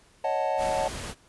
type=chord; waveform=triangle; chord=D# half-diminished seventh; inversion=third; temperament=equal; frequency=554.4 / 622.3 / 740 / 880 Hz; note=C#5 / D#5 / F#5 / A5; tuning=0 / 0 / 0 / 0 cents; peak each=-28 dBFS; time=0.24-0.88 s; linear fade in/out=5 ms
type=noise; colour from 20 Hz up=pink; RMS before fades=-36 dBFS; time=0.57-1.15 s; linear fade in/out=50 ms
effects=pink hiss -59 dBFS RMS until 1.28 s + resampled to 24000 Hz